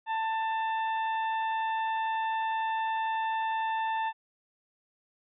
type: harmonic tone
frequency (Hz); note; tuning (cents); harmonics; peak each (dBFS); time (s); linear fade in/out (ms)
889; A5; +18; 1 / 2 / 3 / 4; -28 / -37 / -44 / -47; 0.06-4.13; 50
effects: none